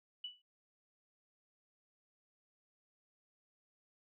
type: tone with exponential decay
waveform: sine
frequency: 2960 Hz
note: F#7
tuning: in tune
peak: -38 dBFS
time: 0.24-0.42 s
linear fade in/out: 5 ms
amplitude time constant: 39 ms
effects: none